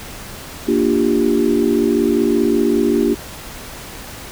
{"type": "chord", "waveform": "sine", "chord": "G minor seventh", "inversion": "first", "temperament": "equal with one note detuned", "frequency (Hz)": [233.1, 293.7, 349.2, 394.5], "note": ["Bb3", "D4", "F4", "G4"], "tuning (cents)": [0, 0, 0, 11], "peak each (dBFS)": -18, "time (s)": [0.67, 3.15], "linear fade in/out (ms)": 20, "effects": ["pink hiss -33 dBFS RMS until 4.31 s"]}